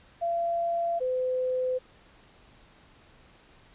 sine tone pair in turn, 682 / 509.7 Hz, F5 / C5, -41 / -45 cents, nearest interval perfect fourth, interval 504 cents, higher first, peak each -25 / -25 dBFS, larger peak neither, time 0.21-1 / 1-1.79 s, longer neither, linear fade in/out 20 ms, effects pink hiss -57 dBFS RMS until 3.74 s + resampled to 8000 Hz

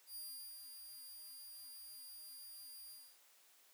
5% pulse tone with ADSR envelope, 4799 Hz, D8, 37 cents sharp, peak -39 dBFS, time 0.06-3.19 s, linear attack 98 ms, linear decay 440 ms, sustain -6 dB, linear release 290 ms, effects white hiss -68 dBFS RMS until 3.73 s + high-pass 400 Hz 12 dB/octave

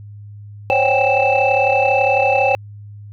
sine tone cluster, 528 / 560 / 770 / 808 / 2639 Hz, C5 / C#5 / G5 / G#5 / E7, +16 / +18 / -31 / -48 / +1 cents, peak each -18 dBFS, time 0.7-2.55 s, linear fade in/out 0 ms, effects tanh soft clip ceiling -4 dBFS + added 103 Hz sine -33 dBFS peak until 3.12 s

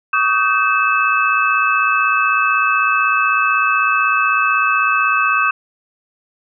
sine tone cluster, 1133 / 1249 / 1543 / 2611 Hz, C#6 / D#6 / G6 / E7, +37 / +6 / -28 / -17 cents, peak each -18 dBFS, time 0.13-5.51 s, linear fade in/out 5 ms, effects none

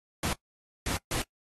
pink noise bursts at uneven times, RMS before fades -31 dBFS, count 3, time 0.23-0.33 / 0.86-0.97 / 1.11-1.22 s, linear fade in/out 2 ms, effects noise-tail reverb RT60 0.1 s tail -22 dB re dry + AAC 32 kbps

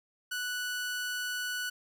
sawtooth tone, 1480 Hz, F#6, in tune, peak -29 dBFS, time 0.31-1.7 s, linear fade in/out 10 ms, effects none

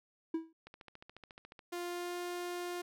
triangle tone with exponential decay, 325.2 Hz, E4, 23 cents flat, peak -27 dBFS, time 0.34-0.53 s, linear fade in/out 5 ms, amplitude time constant 40 ms
click train, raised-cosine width 0.3 ms, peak -35 dBFS, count 14, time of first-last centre 0.67-1.592 s, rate 14.1 Hz
sawtooth tone with pitch glide, 350.2 to 353 Hz, F4 to F4, +5 to +19 cents, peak -34 dBFS, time 1.72-2.82 s, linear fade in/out 10 ms, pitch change +14 cents, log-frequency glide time 1.82-2.17 s
effects none

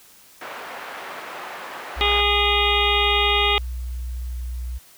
pink band-pass noise, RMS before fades -35 dBFS, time 0.41-2.21 s, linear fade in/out 5 ms, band 660 to 2000 Hz, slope 12 dB/octave
sine tone with pitch glide, 61.74 to 61.28 Hz, B1 to B1, 0 to -13 cents, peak -26 dBFS, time 1.96-4.79 s, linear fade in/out 20 ms, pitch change -13 cents, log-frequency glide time 2.54-3.9 s
harmonic tone, 410.4 Hz, G#4, 21 cents flat, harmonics 1 / 2 / 3 / 5 / 6 / 7 / 8 / 9, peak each -25 / -25 / -25 / -25 / -25 / -25 / -25 / -25 dBFS, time 2.01-3.58 s, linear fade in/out 0 ms
effects white hiss -50 dBFS RMS until 4.97 s

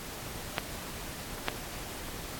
clicks, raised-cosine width 0.3 ms, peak -11 dBFS, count 2, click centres 0.582 / 1.484 s, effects pink hiss -41 dBFS RMS until 2.39 s + AAC 64 kbps

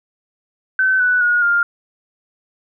sine tone with pitch steps, 1528 / 1485.4 / 1443.9 / 1403.6 Hz, G6 / F#6 / F#6 / F6, -45 / +6 / -43 / +8 cents, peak -12 dBFS, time 0.79-1.63 s, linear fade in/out 2 ms, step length 210 ms, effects none

